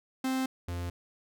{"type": "tone pair in turn", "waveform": "45% pulse", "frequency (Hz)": [261.6, 87.3], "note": ["C4", "F2"], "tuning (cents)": [0, 0], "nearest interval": "octave + perfect fifth", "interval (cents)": 1900, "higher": "first", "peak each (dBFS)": [-28, -33], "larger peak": "first", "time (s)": [[0.24, 0.46], [0.68, 0.9]], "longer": "neither", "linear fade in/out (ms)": 5, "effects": []}